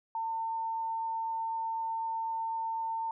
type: tone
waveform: sine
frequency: 902 Hz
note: A5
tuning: 43 cents sharp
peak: -31 dBFS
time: 0.15-3.11 s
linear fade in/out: 2 ms
effects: none